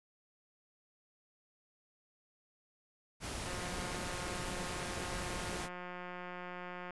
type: noise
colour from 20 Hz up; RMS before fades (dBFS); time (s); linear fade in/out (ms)
pink; -41; 3.2-5.69; 50
type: click train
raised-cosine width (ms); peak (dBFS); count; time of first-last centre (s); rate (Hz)
0.5; -30; 618; 3.46-6.907; 179
effects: resampled to 24000 Hz